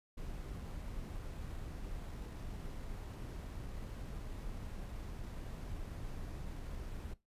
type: noise with sample-and-hold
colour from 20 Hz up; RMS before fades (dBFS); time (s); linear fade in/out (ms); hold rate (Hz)
brown; -44; 0.17-7.14; 10; 11025
effects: noise-tail reverb RT60 0.2 s tail -18 dB re dry + resampled to 32000 Hz